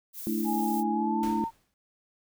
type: noise with tremolo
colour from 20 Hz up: violet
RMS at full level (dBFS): -38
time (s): 0.13-0.84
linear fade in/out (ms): 50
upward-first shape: triangle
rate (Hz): 20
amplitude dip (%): 25
type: chord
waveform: sine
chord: A suspended fourth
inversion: none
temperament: equal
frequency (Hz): 220 / 293.7 / 329.6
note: A3 / D4 / E4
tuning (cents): 0 / 0 / 0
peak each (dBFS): -29 / -34 / -31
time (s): 0.27-1.44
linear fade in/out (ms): 0
type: tone with pitch glide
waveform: sine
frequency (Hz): 830.6 to 911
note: G#5 to A#5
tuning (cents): 0 to -40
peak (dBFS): -29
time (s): 0.44-1.51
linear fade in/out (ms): 50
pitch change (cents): +160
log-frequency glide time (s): 0.91-1.32
type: noise with exponential decay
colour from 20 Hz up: pink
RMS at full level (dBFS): -39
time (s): 1.23-1.74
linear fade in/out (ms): 1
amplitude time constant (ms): 110
effects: none